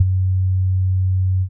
sine tone with ADSR envelope, 93.4 Hz, F#2, 17 cents sharp, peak -6 dBFS, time 0-1.49 s, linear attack 8 ms, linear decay 29 ms, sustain -8 dB, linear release 73 ms, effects none

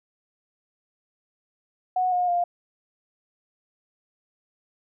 sine tone with pitch steps, 736 / 718.4 / 701.1 Hz, F#5 / F5 / F5, -9 / +49 / +7 cents, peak -20 dBFS, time 1.96-2.44 s, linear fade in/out 5 ms, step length 160 ms, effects none

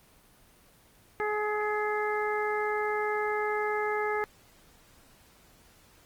harmonic tone with a mistuned harmonic, 422.4 Hz, G#4, 29 cents sharp, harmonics 1 / 2 / 3 / 4 / 5, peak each -30 / -33 / -35 / -36 / -37 dBFS, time 1.2-4.24 s, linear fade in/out 0 ms, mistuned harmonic 5, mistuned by -23 cents, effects pink hiss -59 dBFS RMS until 6.05 s + Opus 24 kbps

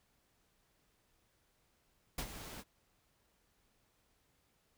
pink noise with ADSR envelope, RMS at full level -37 dBFS, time 2.18-2.64 s, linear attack 5 ms, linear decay 63 ms, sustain -11 dB, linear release 45 ms, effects pink hiss -75 dBFS RMS until 4.77 s

